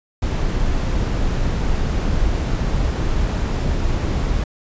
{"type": "noise", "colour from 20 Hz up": "brown", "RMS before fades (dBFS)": -19, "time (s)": [0.22, 4.44], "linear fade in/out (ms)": 5, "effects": ["resampled to 16000 Hz"]}